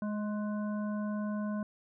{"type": "harmonic tone with a mistuned harmonic", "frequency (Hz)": 209.4, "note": "G#3", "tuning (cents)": 15, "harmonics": [1, 3, 5, 7], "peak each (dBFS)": [-32, -42, -46, -49], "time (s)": [0.02, 1.63], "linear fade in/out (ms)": 2, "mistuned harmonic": 7, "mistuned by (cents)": 30, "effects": []}